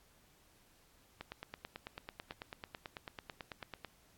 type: click train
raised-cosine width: 0.3 ms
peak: -27 dBFS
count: 25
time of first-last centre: 1.21-3.847 s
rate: 9.1 Hz
effects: pink hiss -67 dBFS RMS until 4.17 s + AAC 64 kbps